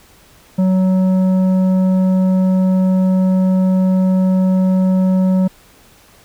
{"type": "tone with tanh clipping", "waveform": "sine", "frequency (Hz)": 186.7, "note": "F#3", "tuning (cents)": 16, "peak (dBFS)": -12, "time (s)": [0.58, 5.48], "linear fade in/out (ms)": 10, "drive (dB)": 9, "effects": ["pink hiss -47 dBFS RMS until 6.24 s"]}